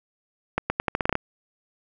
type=accelerating click train; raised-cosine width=0.5 ms; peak=-7 dBFS; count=10; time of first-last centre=0.58-1.154 s; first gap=120 ms; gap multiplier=0.83; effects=none